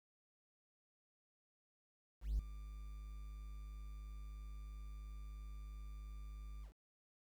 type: tone with ADSR envelope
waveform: triangle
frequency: 51.5 Hz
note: G#1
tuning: 14 cents flat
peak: -29 dBFS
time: 2.21-6.73 s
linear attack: 180 ms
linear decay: 4 ms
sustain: -16 dB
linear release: 99 ms
effects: tanh soft clip ceiling -28 dBFS + 11-bit